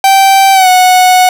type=tone with pitch glide; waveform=45% pulse; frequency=778 to 735.6 Hz; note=G5 to F#5; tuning=-13 to -10 cents; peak=-3 dBFS; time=0.04-1.29 s; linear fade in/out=2 ms; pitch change=-97 cents; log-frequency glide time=0.53-0.68 s; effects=none